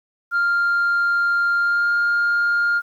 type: tone with pitch glide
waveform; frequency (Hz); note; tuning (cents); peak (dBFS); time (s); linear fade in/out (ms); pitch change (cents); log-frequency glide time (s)
sine; 1396.9 to 1409.1; F6 to F6; 0 to +15; -14; 0.31-2.82; 50; +15; 1.58-1.94
effects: tanh soft clip ceiling -14 dBFS + 9-bit